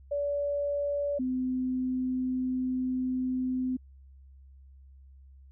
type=tone pair in turn; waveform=sine; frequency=574 / 255.7 Hz; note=D5 / C4; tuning=-40 / -40 cents; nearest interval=octave + major second; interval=1400 cents; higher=first; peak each=-27 dBFS; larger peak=neither; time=0.11-1.19 / 1.19-3.77 s; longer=second; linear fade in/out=10 ms; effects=added 67 Hz sine -50 dBFS peak until 5.51 s